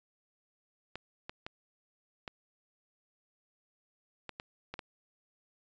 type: clicks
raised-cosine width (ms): 0.3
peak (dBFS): -24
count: 8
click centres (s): 0.956 / 1.295 / 1.465 / 2.278 / 4.293 / 4.399 / 4.74 / 4.792
effects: resampled to 16000 Hz